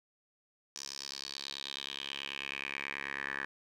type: tone with band-pass filter sweep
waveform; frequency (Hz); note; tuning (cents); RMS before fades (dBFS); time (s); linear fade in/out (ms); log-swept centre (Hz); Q
10% pulse; 69.3; C#2; 0; -41; 0.76-3.45; 0; 5700 to 1700; 4.2
effects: none